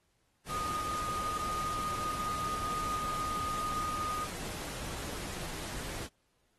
sine tone in noise, 1234 Hz, D#6, 15 cents flat, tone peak -33 dBFS, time 0.48-4.28 s, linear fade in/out 50 ms, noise pink, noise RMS -41 dBFS, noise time 0.45-6.09 s, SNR +5 dB, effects pink hiss -75 dBFS RMS until 6.58 s + AAC 32 kbps

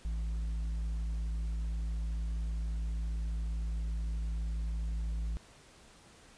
triangle tone with tanh clipping, 55 Hz, A1, in tune, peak -33 dBFS, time 0.05-5.37 s, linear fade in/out 0 ms, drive 10 dB, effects pink hiss -58 dBFS RMS until 6.37 s + resampled to 22050 Hz

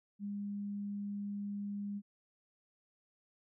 sine tone, 202.9 Hz, G#3, 40 cents flat, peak -37 dBFS, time 0.19-2.02 s, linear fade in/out 50 ms, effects none

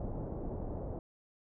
pink low-pass noise, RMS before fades -39 dBFS, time 0-0.99 s, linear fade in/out 2 ms, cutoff 710 Hz, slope 24 dB/octave, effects none

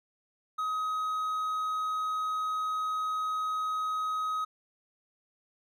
triangle tone, 1264 Hz, D#6, 27 cents sharp, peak -27 dBFS, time 0.58-4.45 s, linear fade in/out 10 ms, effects none

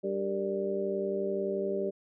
harmonic tone with a mistuned harmonic, 98 Hz, G2, in tune, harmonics 2 / 3 / 4 / 5 / 6, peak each -37 / -43 / -31 / -39 / -35 dBFS, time 0.03-1.91 s, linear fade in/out 20 ms, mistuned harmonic 5, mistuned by -96 cents, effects none

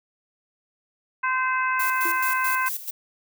harmonic tone, 516 Hz, C5, 24 cents flat, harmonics 2 / 3 / 4 / 5, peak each -24 / -25 / -31 / -32 dBFS, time 1.23-2.69 s, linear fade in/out 10 ms
violet noise with tremolo, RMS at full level -29 dBFS, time 1.79-2.91 s, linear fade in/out 10 ms, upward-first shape square, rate 4.6 Hz, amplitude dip 70%
triangle tone with exponential decay, 338.6 Hz, E4, 46 cents sharp, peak -27 dBFS, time 2.05-2.27 s, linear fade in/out 5 ms, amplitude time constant 47 ms
effects none

